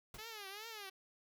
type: noise with exponential decay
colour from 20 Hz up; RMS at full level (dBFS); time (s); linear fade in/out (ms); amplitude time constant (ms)
pink; -44; 0.14-0.26; 5; 24
type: tone with vibrato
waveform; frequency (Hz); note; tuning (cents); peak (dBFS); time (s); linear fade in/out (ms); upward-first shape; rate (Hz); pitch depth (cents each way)
5% pulse; 420.4; G#4; +21; -35; 0.18-0.9; 10; triangle; 2.5; 180
effects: none